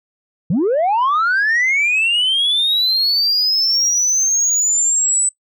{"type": "linear sweep", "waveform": "sine", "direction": "up", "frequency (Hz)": [142.6, 8020], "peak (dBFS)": -11, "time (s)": [0.5, 5.29], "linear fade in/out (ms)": 5, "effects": ["noise-tail reverb RT60 0.1 s tail -22 dB re dry", "tanh soft clip ceiling -11 dBFS"]}